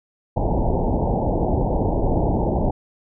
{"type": "low-pass noise", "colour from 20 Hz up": "pink", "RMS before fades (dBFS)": -20, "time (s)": [0.36, 2.71], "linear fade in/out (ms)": 10, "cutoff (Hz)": 910, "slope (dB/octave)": 96, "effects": []}